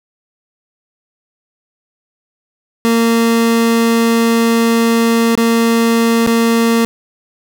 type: tone with dropouts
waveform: 30% pulse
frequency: 230 Hz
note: A#3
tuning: 23 cents flat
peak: -7 dBFS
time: 2.85-6.85 s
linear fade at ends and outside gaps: 0 ms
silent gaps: 5.353-5.376 / 6.264-6.273 s
effects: none